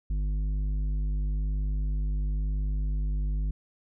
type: tone with tanh clipping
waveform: triangle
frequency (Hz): 50.5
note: G#1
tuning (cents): -48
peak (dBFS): -27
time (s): 0.1-3.51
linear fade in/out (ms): 5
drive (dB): 13
effects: none